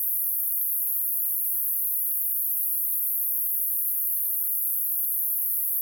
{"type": "band-pass noise", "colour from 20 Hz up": "white", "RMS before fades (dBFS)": -26, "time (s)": [0, 5.81], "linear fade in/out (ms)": 0, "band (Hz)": [11000, 16000], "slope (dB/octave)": 96, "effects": []}